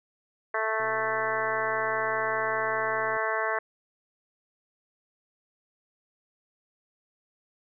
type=harmonic tone; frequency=220 Hz; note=A3; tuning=in tune; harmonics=2 / 3 / 4 / 5 / 6 / 7 / 8 / 9; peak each=-34 / -32 / -35 / -32 / -37 / -34 / -33 / -36 dBFS; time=0.54-3.59 s; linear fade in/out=5 ms
type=click train; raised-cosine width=2 ms; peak=-36 dBFS; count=297; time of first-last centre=0.8-3.168 s; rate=125 Hz
effects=none